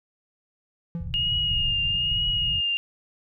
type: tone with exponential decay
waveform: triangle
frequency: 169.2 Hz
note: E3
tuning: 45 cents sharp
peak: -23 dBFS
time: 0.95-1.22 s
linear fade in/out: 0 ms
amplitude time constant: 58 ms
type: low-pass noise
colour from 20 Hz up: pink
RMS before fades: -32 dBFS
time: 0.99-2.61 s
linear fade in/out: 20 ms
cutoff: 170 Hz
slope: 96 dB/octave
type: tone with vibrato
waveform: sine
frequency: 2849 Hz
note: F7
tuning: 34 cents sharp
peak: -22 dBFS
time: 1.14-2.77 s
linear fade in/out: 0 ms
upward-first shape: triangle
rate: 1.1 Hz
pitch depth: 36 cents each way
effects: none